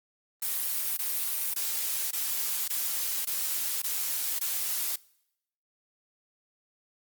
blue noise bursts, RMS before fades -30 dBFS, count 8, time 0.42-4.96 s, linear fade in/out 5 ms, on 550 ms, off 20 ms, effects noise-tail reverb RT60 0.8 s tail -24 dB re dry + Opus 32 kbps

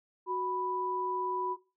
sine tone pair together, 370 / 987.8 Hz, F#4 / B5, 0 / 0 cents, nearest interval octave + perfect fourth, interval 1700 cents, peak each -34 / -32 dBFS, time 0.26-1.57 s, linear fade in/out 50 ms, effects noise-tail reverb RT60 0.3 s tail -17 dB re dry

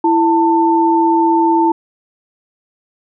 sine tone pair together, 331.9 / 892.2 Hz, E4 / A5, +12 / +24 cents, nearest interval octave + perfect fourth, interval 1712 cents, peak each -12 dBFS, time 0.04-1.72 s, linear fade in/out 5 ms, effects none

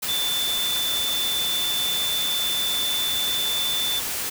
sine tone in noise, 3524 Hz, A7, 2 cents sharp, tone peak -23 dBFS, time 0.08-4 s, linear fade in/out 10 ms, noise white, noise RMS -28 dBFS, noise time 0.02-4.3 s, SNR +2 dB, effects none

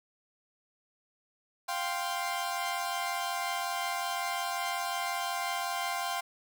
sawtooth chord, F suspended second, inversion none, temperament equal, 698.5 / 784 / 1046.5 Hz, F5 / G5 / C6, 0 / 0 / 0 cents, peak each -32 dBFS, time 1.68-6.21 s, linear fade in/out 10 ms, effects none

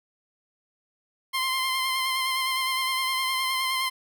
15% pulse tone with vibrato, 1046.5 Hz, C6, in tune, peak -18 dBFS, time 1.33-3.9 s, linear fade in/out 20 ms, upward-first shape sine, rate 9.7 Hz, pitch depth 25 cents each way, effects none

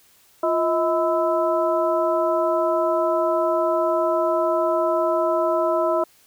sine tone cluster, 347.7 / 639 / 1004 / 1311 Hz, F4 / D#5 / B5 / E6, -8 / +46 / +28 / -10 cents, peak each -24 / -20 / -26 / -27 dBFS, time 0.43-6.04 s, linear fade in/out 5 ms, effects white hiss -56 dBFS RMS until 6.26 s

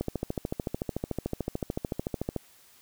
click train, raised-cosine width 2 ms, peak -16 dBFS, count 33, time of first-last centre 0.01-2.363 s, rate 13.6 Hz, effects white hiss -58 dBFS RMS until 2.81 s

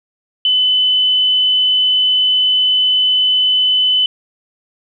sine tone, 3016 Hz, F#7, 32 cents sharp, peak -10 dBFS, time 0.45-4.06 s, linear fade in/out 2 ms, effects none

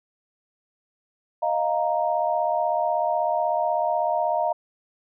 sine chord, Eb suspended second, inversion none, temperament equal, 622.3 / 698.5 / 932.3 Hz, Eb5 / F5 / Bb5, 0 / 0 / 0 cents, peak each -25 / -24 / -26 dBFS, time 1.42-4.53 s, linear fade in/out 10 ms, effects none

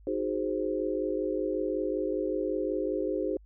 sine chord, Ab dominant seventh, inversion second, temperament equal, 311.1 / 370 / 415.3 / 523.3 Hz, Eb4 / Gb4 / Ab4 / C5, 0 / 0 / 0 / 0 cents, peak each -33 dBFS, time 0.07-3.37 s, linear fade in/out 2 ms, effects added 51 Hz sine -51 dBFS peak until 3.45 s

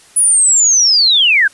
sine linear sweep, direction down, 10000 to 1498 Hz, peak -7 dBFS, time 0.16-1.48 s, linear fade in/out 10 ms, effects white hiss -44 dBFS RMS until 1.53 s + resampled to 24000 Hz

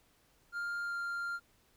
triangle tone with pitch glide, 1402 to 1393.9 Hz, F6 to F6, +6 to -4 cents, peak -33 dBFS, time 0.52-1.4 s, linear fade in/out 50 ms, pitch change -10 cents, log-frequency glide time 0.84-0.94 s, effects pink hiss -69 dBFS RMS until 1.76 s

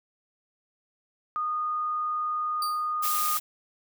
sine tone, 1230 Hz, D#6, 20 cents flat, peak -26 dBFS, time 1.36-3.37 s, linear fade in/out 0 ms
sawtooth tone with exponential decay, 4637 Hz, D8, 23 cents flat, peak -26 dBFS, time 2.62-2.93 s, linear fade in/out 2 ms, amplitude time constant 67 ms
blue noise, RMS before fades -29 dBFS, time 3.02-3.4 s, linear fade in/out 20 ms
effects none

